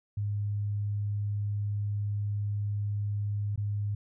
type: tone with dropouts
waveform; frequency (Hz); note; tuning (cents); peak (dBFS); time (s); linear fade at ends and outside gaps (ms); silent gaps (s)
sine; 102.9; G#2; -16; -28; 0.17-3.95; 5; 3.56-3.576
effects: none